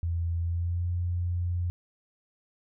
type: tone with pitch glide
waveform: sine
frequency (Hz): 84.5 to 87.89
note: E2 to F2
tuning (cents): +43 to +12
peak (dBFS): -26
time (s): 0.03-1.7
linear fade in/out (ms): 0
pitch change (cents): +69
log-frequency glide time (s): 0.4-0.89
effects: none